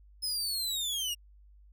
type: linear sweep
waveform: sawtooth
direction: down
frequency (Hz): 5150 to 2794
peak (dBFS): -28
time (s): 0.22-1.15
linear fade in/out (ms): 20
effects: added 50 Hz sine -54 dBFS peak until 1.72 s